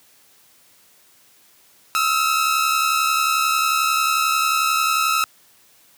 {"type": "tone pair together", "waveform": "sawtooth", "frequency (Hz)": [1282.8, 1354], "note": ["E6", "E6"], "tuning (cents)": [-48, 46], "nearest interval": "minor second", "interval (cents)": 94, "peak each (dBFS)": [-15, -18], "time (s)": [1.95, 5.24], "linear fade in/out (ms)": 0, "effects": ["white hiss -54 dBFS RMS until 5.97 s", "high-pass 80 Hz 12 dB/octave"]}